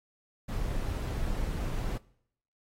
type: noise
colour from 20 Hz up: brown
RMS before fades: -32 dBFS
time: 0.48-1.98 s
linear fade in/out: 10 ms
effects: noise-tail reverb RT60 0.7 s tail -22 dB re dry + AAC 48 kbps